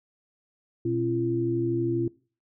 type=tone cluster; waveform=sine; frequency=121.6 / 268 / 340.5 Hz; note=B2 / C4 / F4; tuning=-26 / +42 / -44 cents; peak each=-30 / -33 / -25 dBFS; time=0.85-2.08 s; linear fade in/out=5 ms; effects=noise-tail reverb RT60 0.4 s tail -22 dB re dry